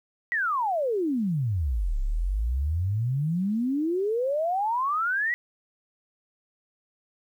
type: exponential two-way sweep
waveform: sine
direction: down then up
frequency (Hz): 1975.5 to 32.5 to 1975.5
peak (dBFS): -23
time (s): 0.32-5.34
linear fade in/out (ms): 0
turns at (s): 1.99
effects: 10-bit